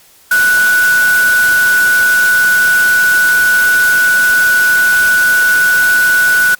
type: tone in noise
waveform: sine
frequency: 1480 Hz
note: F#6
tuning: in tune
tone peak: -7 dBFS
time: 0.31-6.55 s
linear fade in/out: 5 ms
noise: white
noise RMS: -20 dBFS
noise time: 0.31-6.55 s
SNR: +10 dB
effects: white hiss -45 dBFS RMS until 6.59 s + Opus 48 kbps